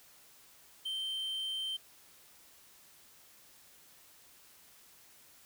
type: tone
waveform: triangle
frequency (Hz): 3121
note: G7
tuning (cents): -8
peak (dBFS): -33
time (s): 0.85-1.77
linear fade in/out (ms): 10
effects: white hiss -60 dBFS RMS until 5.45 s